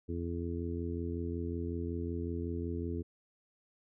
harmonic tone, 85.4 Hz, F2, 38 cents flat, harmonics 1 / 2 / 3 / 4 / 5, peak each -37 / -44 / -40 / -41 / -43 dBFS, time 0.08-3.03 s, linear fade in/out 20 ms, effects none

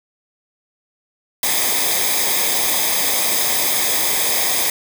white noise with comb filter, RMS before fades -18 dBFS, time 1.43-4.7 s, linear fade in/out 2 ms, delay 0.7 ms, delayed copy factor -0.7, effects none

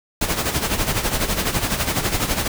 pink noise with tremolo, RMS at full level -19 dBFS, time 0.21-2.48 s, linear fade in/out 5 ms, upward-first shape sine, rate 12 Hz, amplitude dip 65%, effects none

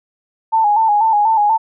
sine tone with vibrato, 860 Hz, A5, 40 cents flat, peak -10 dBFS, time 0.52-1.58 s, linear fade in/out 20 ms, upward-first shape square, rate 4.1 Hz, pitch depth 63 cents each way, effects none

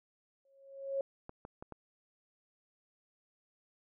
sine tone with exponential growth, 547 Hz, C#5, 23 cents flat, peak -29 dBFS, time 0.45-1.01 s, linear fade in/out 2 ms, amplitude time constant 120 ms
clicks, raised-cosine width 1 ms, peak -31 dBFS, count 4, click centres 1.294 / 1.451 / 1.625 / 1.723 s
effects none

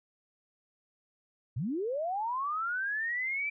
sine linear sweep, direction up, 98.4 to 2349 Hz, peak -30 dBFS, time 1.56-3.5 s, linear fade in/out 10 ms, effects none

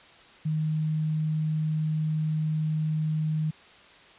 sine tone, 155.56 Hz, D#3, in tune, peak -24 dBFS, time 0.45-3.51 s, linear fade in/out 10 ms, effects white hiss -52 dBFS RMS until 4.18 s + resampled to 8000 Hz

